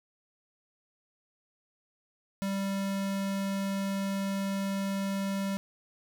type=tone; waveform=square; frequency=196 Hz; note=G3; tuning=in tune; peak=-30 dBFS; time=2.42-5.57 s; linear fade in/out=0 ms; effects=none